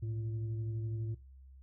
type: tone with frequency modulation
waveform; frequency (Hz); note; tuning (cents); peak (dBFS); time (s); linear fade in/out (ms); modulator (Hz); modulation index
sine; 110; A2; 0; -34; 0.02-1.15; 10; 232; 0.34
effects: noise-tail reverb RT60 0.3 s tail -21 dB re dry + added 66 Hz sine -52 dBFS peak until 1.62 s